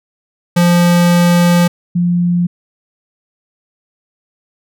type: tone pair in turn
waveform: square / sine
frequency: 174.2 / 175.04 Hz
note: F3 / F3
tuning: -4 / +4 cents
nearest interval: unison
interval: 8 cents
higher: second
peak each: -8 / -10 dBFS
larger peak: first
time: 0.56-1.68 / 1.95-2.47 s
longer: first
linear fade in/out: 10 ms
effects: none